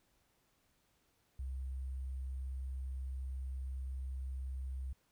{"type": "tone with sample-and-hold", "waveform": "sine", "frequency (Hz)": 65.6, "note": "C2", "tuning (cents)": 5, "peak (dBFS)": -38, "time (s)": [1.39, 4.93], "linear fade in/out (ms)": 5, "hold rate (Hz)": 8820, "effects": ["pink hiss -75 dBFS RMS until 5.11 s"]}